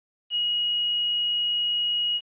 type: tone with quantisation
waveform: sine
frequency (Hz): 2895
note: F#7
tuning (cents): -38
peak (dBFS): -22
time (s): 0.3-2.21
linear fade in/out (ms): 50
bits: 8
effects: resampled to 8000 Hz